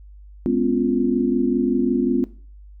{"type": "chord", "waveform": "sine", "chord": "C# dominant seventh", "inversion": "second", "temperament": "equal with one note detuned", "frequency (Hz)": [207.7, 251.8, 277.2, 349.2], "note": ["G#3", "B3", "C#4", "E#4"], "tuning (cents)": [0, 34, 0, 0], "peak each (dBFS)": [-25, -20, -24, -22], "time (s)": [0.46, 2.24], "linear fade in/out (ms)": 0, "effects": ["noise-tail reverb RT60 0.4 s tail -17 dB re dry", "added 50 Hz sine -40 dBFS peak until 2.8 s"]}